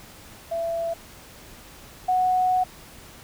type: tone pair in turn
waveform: sine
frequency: 669 / 737.3 Hz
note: E5 / F#5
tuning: +25 / -6 cents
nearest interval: major second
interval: 169 cents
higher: second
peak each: -24 / -18 dBFS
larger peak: second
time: 0.51-0.94 / 2.08-2.64 s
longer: second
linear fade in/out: 10 ms
effects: pink hiss -46 dBFS RMS until 3.23 s